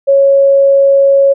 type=tone; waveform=sine; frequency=552 Hz; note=C#5; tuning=7 cents flat; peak=-4 dBFS; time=0.07-1.34 s; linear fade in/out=20 ms; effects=none